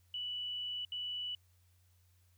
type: tone bursts at uneven times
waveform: sine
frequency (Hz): 2960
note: F#7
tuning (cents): 0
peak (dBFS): -37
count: 2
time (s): 0.14-0.85 / 0.92-1.35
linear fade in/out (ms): 2
effects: added 89 Hz sine -66 dBFS peak until 2.37 s + white hiss -75 dBFS RMS until 2.37 s